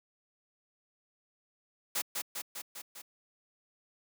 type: noise with echo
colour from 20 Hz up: white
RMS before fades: -32 dBFS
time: 1.95-2.02 s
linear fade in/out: 10 ms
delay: 200 ms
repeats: 5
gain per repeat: -3 dB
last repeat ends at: 3.02 s
effects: high-pass 200 Hz 12 dB/octave